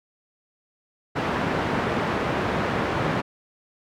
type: band-pass noise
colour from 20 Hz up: pink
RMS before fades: -25 dBFS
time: 1.15-3.22 s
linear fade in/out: 20 ms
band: 130 to 1800 Hz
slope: 12 dB/octave
effects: none